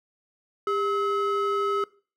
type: ring-modulated tone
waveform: triangle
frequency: 845 Hz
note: G#5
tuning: 30 cents sharp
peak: -18 dBFS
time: 0.67-1.84 s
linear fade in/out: 2 ms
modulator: 444 Hz
effects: noise-tail reverb RT60 0.4 s tail -21 dB re dry